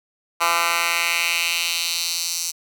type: tone with high-pass filter sweep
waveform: 10% pulse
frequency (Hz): 169.6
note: E3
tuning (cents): +50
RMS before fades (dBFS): -22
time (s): 0.4-2.52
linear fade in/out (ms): 20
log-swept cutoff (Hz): 1200 to 5900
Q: 1.9
effects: none